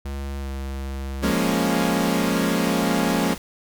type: tone with pitch glide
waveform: square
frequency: 69.1 to 67.64 Hz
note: C#2 to C#2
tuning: -5 to -42 cents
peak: -28 dBFS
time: 0.05-1.31 s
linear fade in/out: 5 ms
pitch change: -37 cents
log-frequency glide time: 0.39-0.49 s
type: chord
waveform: sawtooth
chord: Bb minor seventh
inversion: second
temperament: equal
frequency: 174.61 / 207.7 / 233.1 / 277.2 Hz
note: F3 / Ab3 / Bb3 / Db4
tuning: 0 / 0 / 0 / 0 cents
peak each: -21 dBFS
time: 1.22-3.35 s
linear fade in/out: 20 ms
type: noise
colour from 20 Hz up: pink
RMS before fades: -37 dBFS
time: 1.25-3.38 s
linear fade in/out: 2 ms
effects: none